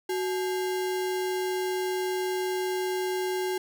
sine tone with sample-and-hold, 370.2 Hz, F#4, 1 cent sharp, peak -26 dBFS, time 0.09-3.58 s, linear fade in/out 5 ms, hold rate 1225 Hz, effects none

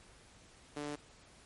sawtooth tone with high-pass filter, 146.83 Hz, D3, in tune, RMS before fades -41 dBFS, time 0.76-0.96 s, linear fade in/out 10 ms, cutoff 320 Hz, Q 1.5, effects pink hiss -60 dBFS RMS until 1.45 s + MP3 48 kbps

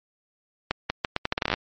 accelerating click train, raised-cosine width 0.3 ms, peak -7 dBFS, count 14, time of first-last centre 0.71-1.539 s, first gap 190 ms, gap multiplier 0.78, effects MP3 32 kbps

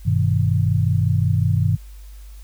sine chord, G augmented, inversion none, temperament equal with one note detuned, 98 / 123.47 / 157.64 Hz, G2 / B2 / D#3, 0 / 0 / +23 cents, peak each -18 / -20 / -21 dBFS, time 0.05-1.77 s, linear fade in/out 20 ms, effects added 50 Hz sine -36 dBFS peak until 2.43 s + white hiss -53 dBFS RMS until 2.43 s

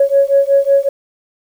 sine beating tone pair, 552 / 557.4 Hz, C#5 / C#5, -7 / +9 cents, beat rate 5.4 Hz, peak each -11 dBFS, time 0-0.89 s, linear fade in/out 5 ms, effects tanh soft clip ceiling -1 dBFS + 7-bit

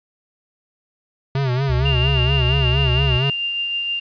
square tone with vibrato, 130.81 Hz, C3, in tune, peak -18 dBFS, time 1.35-3.3 s, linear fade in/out 2 ms, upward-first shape sine, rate 4.3 Hz, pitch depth 110 cents each way
sine tone with pitch glide, 69.3 to 68.54 Hz, C#2 to C#2, 0 to -19 cents, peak -19 dBFS, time 1.69-3.17 s, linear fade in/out 5 ms, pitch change -19 cents, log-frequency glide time 2.18-2.75 s
sine tone with tremolo, 2794 Hz, F7, in tune, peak -19 dBFS, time 1.85-4 s, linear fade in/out 10 ms, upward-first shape triangle, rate 6.4 Hz, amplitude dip 30%
effects resampled to 11025 Hz + 8-bit

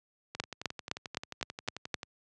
two click trains, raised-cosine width 0.2 ms, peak -22 / -13 dBFS, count 20 / 7, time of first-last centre 0.35-2.031 / 0.4-1.942 s, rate 11.3 / 3.89 Hz, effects high-pass 80 Hz 12 dB/octave + resampled to 22050 Hz

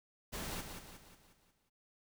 pink noise with echo, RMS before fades -42 dBFS, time 0.32-0.62 s, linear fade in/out 20 ms, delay 180 ms, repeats 6, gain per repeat -6 dB, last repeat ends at 1.7 s, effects none

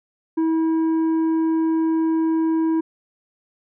sine tone with tanh clipping, 323 Hz, E4, 35 cents flat, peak -18 dBFS, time 0.37-2.81 s, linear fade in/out 10 ms, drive 6 dB, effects none

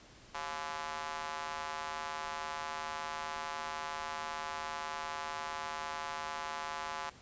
square tone with high-pass filter, 77.78 Hz, D#2, in tune, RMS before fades -40 dBFS, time 0.34-7.1 s, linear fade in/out 10 ms, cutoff 940 Hz, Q 2.2, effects pink hiss -57 dBFS RMS until 7.21 s + resampled to 16000 Hz

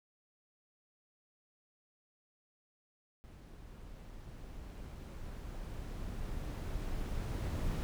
brown noise with level ramp, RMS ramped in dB -52 to -35 dBFS, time 3.24-7.83 s, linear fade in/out 0 ms, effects none

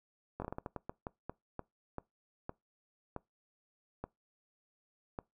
slowing click train, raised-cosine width 1 ms, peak -25 dBFS, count 17, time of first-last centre 0.4-5.188 s, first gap 20 ms, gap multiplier 1.31, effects noise-tail reverb RT60 0.2 s tail -23 dB re dry

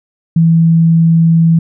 sine tone, 164.81 Hz, E3, in tune, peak -5 dBFS, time 0.36-1.59 s, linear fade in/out 5 ms, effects none

